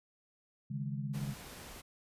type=chord; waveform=sine; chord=C# suspended second; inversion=none; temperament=equal with one note detuned; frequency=138.59 / 155.56 / 206 Hz; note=C#3 / D#3 / G#3; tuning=0 / 0 / -14 cents; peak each=-37 / -42 / -41 dBFS; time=0.7-1.34 s; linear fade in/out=10 ms
type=noise; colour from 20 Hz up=pink; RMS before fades=-49 dBFS; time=1.13-1.82 s; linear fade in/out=20 ms
effects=resampled to 32000 Hz